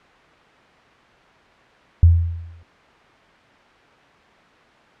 sine tone with exponential decay, 84.4 Hz, E2, 41 cents sharp, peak -5 dBFS, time 2.03-2.63 s, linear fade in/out 0 ms, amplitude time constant 130 ms, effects white hiss -50 dBFS RMS until 5 s + low-pass 2000 Hz 12 dB/octave

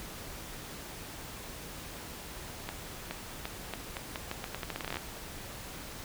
accelerating click train, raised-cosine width 0.3 ms, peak -19 dBFS, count 20, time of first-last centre 2.69-4.97 s, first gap 420 ms, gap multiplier 0.82, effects pink hiss -44 dBFS RMS until 6.04 s

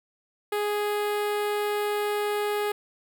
sawtooth tone with notch filter, 415.3 Hz, G#4, in tune, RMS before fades -27 dBFS, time 0.52-2.72 s, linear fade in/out 5 ms, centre 6100 Hz, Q 1, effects none

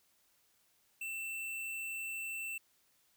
square tone, 2677 Hz, E7, 26 cents sharp, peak -39 dBFS, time 1.01-2.58 s, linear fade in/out 5 ms, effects white hiss -72 dBFS RMS until 3.16 s

